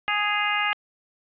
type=harmonic tone with a mistuned harmonic; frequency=415.3 Hz; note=G#4; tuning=in tune; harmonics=2 / 3 / 4 / 5 / 6 / 7; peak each=-29 / -28 / -29 / -27 / -30 / -30 dBFS; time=0.08-0.73 s; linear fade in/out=0 ms; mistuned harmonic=7; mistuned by=-52 cents; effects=resampled to 8000 Hz + 9-bit